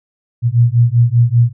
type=beating tone pair; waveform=sine; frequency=116.54 / 121.64 Hz; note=A#2 / B2; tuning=0 / -26 cents; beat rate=5.1 Hz; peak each=-11 dBFS; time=0.42-1.53 s; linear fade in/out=50 ms; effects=none